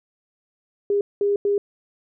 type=tone bursts at uneven times; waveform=sine; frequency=405.5 Hz; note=G#4; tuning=41 cents flat; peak=-17 dBFS; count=3; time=0.9-1.01 / 1.21-1.36 / 1.45-1.58 s; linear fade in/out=2 ms; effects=none